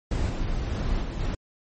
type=noise with level steps; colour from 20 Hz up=brown; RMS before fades=-25 / -28 / -26 / -30 / -26 dBFS; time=0.11-1.35 s; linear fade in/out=5 ms; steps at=0.29 / 0.7 / 1.02 / 1.19 s; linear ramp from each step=10 ms; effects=MP3 32 kbps